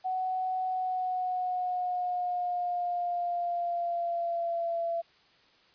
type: tone with pitch glide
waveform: sine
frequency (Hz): 745 to 675.3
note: F#5 to E5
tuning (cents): +12 to +42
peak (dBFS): -28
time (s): 0.04-5.02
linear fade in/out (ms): 20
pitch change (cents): -170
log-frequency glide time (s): 0.65-4.79
effects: white hiss -62 dBFS RMS until 5.74 s + resampled to 11025 Hz